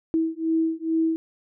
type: beating tone pair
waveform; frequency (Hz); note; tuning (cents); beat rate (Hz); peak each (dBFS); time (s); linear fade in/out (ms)
sine; 323 / 325.3; E4 / E4; -35 / -23; 2.3; -24; 0.14-1.16; 0
effects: none